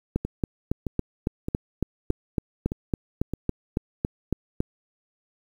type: two click trains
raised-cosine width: 3 ms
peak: -10 / -15 dBFS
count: 17 / 6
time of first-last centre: 0.16-4.604 / 0.25-3.336 s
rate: 3.6 / 1.62 Hz
effects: 8-bit